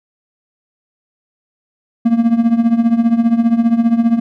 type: tone with tremolo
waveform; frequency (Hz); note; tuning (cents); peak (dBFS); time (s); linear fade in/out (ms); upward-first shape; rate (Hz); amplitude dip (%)
triangle; 231.6; A#3; -11; -4; 2.05-4.2; 10; triangle; 15; 85
effects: none